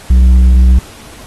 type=tone with tanh clipping; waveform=triangle; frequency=62.7 Hz; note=B1; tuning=27 cents sharp; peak=-4 dBFS; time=0.1-0.79 s; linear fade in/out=5 ms; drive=10 dB; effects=pink hiss -35 dBFS RMS until 1.26 s + AAC 32 kbps